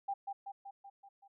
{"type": "tone with echo", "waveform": "sine", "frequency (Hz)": 794, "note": "G5", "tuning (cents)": 22, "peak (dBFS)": -33, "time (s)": [0.08, 0.14], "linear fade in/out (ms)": 10, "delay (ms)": 190, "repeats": 6, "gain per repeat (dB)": -4, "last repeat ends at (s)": 1.28, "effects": []}